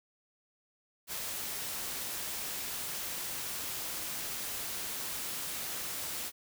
white noise, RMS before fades -38 dBFS, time 1.07-6.32 s, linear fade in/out 50 ms, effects none

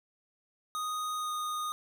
square tone with pitch glide, 1243 to 1233 Hz, D#6 to D#6, -2 to -16 cents, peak -33 dBFS, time 0.75-1.72 s, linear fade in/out 0 ms, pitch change -14 cents, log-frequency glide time 1.18-1.32 s, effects none

